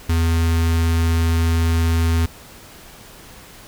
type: tone with notch filter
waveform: square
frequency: 82.6 Hz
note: E2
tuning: 4 cents sharp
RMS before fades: -17 dBFS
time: 0.09-2.26 s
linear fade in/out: 5 ms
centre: 610 Hz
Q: 1.3
effects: pink hiss -42 dBFS RMS until 3.67 s